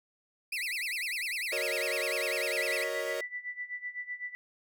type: tone with vibrato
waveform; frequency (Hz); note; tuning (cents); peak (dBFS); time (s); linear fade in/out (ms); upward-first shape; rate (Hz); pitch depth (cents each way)
35% pulse; 2290; D7; -44; -30; 0.52-2.84; 5; sine; 10; 290
type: chord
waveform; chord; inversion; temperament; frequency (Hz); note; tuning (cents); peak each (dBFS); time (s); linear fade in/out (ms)
45% pulse; D# minor seventh; first; equal; 370 / 466.2 / 554.4 / 622.3; F#4 / A#4 / C#5 / D#5; 0 / 0 / 0 / 0; -42 / -38 / -37 / -37; 1.52-3.21; 5
type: tone with tremolo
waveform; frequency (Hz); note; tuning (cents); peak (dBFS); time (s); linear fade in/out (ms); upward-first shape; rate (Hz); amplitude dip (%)
sine; 1975.5; B6; 0; -33; 2.57-4.35; 0; sine; 7.9; 85
effects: none